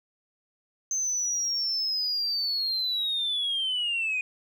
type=linear sweep; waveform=sine; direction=down; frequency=6272 to 2460 Hz; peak=-24 dBFS; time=0.91-4.21 s; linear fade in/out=2 ms; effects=tanh soft clip ceiling -22 dBFS + 11-bit